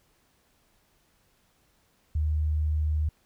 sine tone, 76.6 Hz, D#2, 27 cents flat, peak -23 dBFS, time 2.15-3.09 s, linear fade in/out 5 ms, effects pink hiss -67 dBFS RMS until 3.25 s

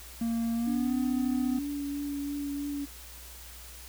triangle tone with pitch glide, 230.5 to 251.4 Hz, A#3 to B3, -19 to +31 cents, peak -25 dBFS, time 0.21-1.59 s, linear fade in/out 5 ms, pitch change +150 cents, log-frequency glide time 0.54-0.95 s
sine tone with vibrato, 285.7 Hz, D4, 48 cents flat, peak -31 dBFS, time 0.66-2.86 s, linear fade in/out 20 ms, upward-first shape triangle, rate 3.1 Hz, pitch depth 17 cents each way
effects added 60 Hz sine -48 dBFS peak until 3.88 s + white hiss -48 dBFS RMS until 3.88 s

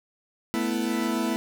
40% pulse chord, A suspended second, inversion none, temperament equal, 220 / 246.9 / 329.6 Hz, A3 / B3 / E4, 0 / 0 / 0 cents, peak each -28 dBFS, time 0.54-1.36 s, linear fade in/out 0 ms, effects none

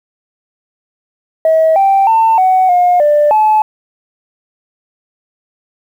sine tone with pitch steps, 641 / 782 / 897 / 748 / 714 / 592 / 861 Hz, E5 / G5 / A5 / F#5 / F5 / D5 / A5, -49 / -4 / +33 / +19 / +38 / +14 / -38 cents, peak -5 dBFS, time 1.45-3.62 s, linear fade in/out 2 ms, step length 310 ms, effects tanh soft clip ceiling -3 dBFS + 7-bit

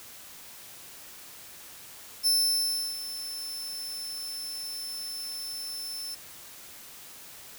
sawtooth tone with ADSR envelope, 5300 Hz, E8, 9 cents sharp, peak -18 dBFS, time 2.23-6.15 s, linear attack 35 ms, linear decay 700 ms, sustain -14 dB, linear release 8 ms, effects white hiss -47 dBFS RMS until 7.58 s

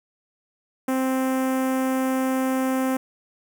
sawtooth tone with notch filter, 261.6 Hz, C4, in tune, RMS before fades -23 dBFS, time 0.88-2.97 s, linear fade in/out 5 ms, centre 4100 Hz, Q 0.57, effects none

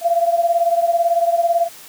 sine beating tone pair, 678 / 696 Hz, E5 / F5, +49 / -6 cents, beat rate 18 Hz, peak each -15 / -19 dBFS, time 0.01-1.69 s, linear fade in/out 50 ms, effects white hiss -40 dBFS RMS until 1.88 s + high-pass 100 Hz 12 dB/octave

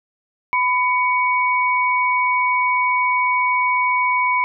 sine tone pair together, 1000 / 2243 Hz, B5 / C#7, +21 / +20 cents, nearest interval octave + major second, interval 1399 cents, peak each -17 / -19 dBFS, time 0.53-4.44 s, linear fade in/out 0 ms, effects none

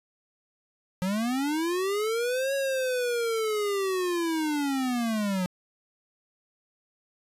square linear two-way sweep, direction up then down, 178.2 to 554.4 to 178.2 Hz, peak -26 dBFS, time 1.02-5.46 s, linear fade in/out 0 ms, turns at 2.54 s, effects resampled to 32000 Hz

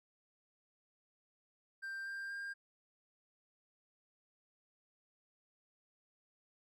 triangle tone with pitch steps, 1575 / 1588.7 / 1602.5 Hz, G6 / G6 / G6, +8 / +23 / +38 cents, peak -39 dBFS, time 1.82-2.54 s, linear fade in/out 20 ms, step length 240 ms, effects none

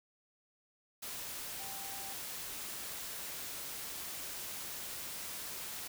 sine tone in noise, 784 Hz, G5, in tune, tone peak -50 dBFS, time 1.59-2.14 s, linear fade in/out 10 ms, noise white, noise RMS -43 dBFS, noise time 1.02-5.88 s, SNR -10 dB, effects none

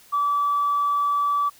sine tone, 1153 Hz, D6, 32 cents flat, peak -18 dBFS, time 0.12-1.5 s, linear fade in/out 20 ms, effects tanh soft clip ceiling -14 dBFS + white hiss -52 dBFS RMS until 1.59 s

